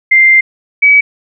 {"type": "tone pair in turn", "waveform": "sine", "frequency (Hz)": [2093, 2278], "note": ["C7", "C#7"], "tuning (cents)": [0, 47], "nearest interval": "minor second", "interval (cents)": 147, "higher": "second", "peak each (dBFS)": -3, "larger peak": "neither", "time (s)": [[0.11, 0.41], [0.82, 1.01]], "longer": "first", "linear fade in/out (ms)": 10, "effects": []}